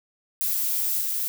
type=noise with level steps; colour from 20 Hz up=violet; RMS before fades=-25 / -27 dBFS; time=0.41-1.28 s; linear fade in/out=0 ms; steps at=1.01 s; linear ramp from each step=2 ms; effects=none